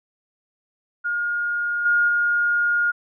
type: tone with level steps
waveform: sine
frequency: 1425 Hz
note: F6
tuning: 34 cents sharp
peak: -21 / -15 / -17 dBFS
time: 1.04-2.92 s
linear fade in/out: 20 ms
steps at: 1.85 / 2.08 s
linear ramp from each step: 10 ms
effects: none